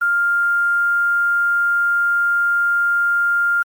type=tone with quantisation; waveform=sine; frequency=1400 Hz; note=F6; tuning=4 cents sharp; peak=-14 dBFS; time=0.01-3.63 s; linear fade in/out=10 ms; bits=7; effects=Opus 32 kbps